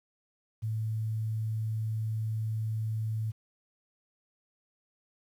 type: tone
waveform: sine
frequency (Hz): 110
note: A2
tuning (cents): 0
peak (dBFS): -29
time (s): 0.62-3.32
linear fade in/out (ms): 20
effects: 10-bit